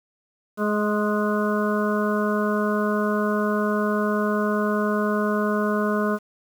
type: harmonic tone with a mistuned harmonic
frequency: 210 Hz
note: G#3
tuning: 19 cents sharp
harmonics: 1 / 2 / 3 / 5 / 6 / 7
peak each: -23 / -26 / -28 / -30 / -31 / -31 dBFS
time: 0.57-6.19 s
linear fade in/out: 50 ms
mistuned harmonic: 6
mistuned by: -21 cents
effects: 8-bit